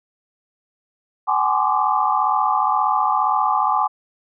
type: tone cluster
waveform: sine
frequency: 765 / 840 / 1039 / 1156 / 1198 Hz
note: G5 / G#5 / C6 / D6 / D6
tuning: -42 / +19 / -12 / -28 / +34 cents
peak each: -23 / -20 / -22 / -22 / -26 dBFS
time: 1.27-3.88 s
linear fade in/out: 20 ms
effects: none